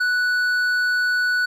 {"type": "tone with hard clipping", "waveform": "sine", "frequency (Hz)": 1480, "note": "F#6", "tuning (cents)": 0, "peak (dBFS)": -19, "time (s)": [0, 1.46], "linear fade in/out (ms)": 10, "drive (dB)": 6, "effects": []}